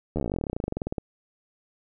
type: slowing click train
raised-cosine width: 2 ms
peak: -15 dBFS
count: 29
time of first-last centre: 0.16-0.982 s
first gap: 12 ms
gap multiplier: 1.06
effects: none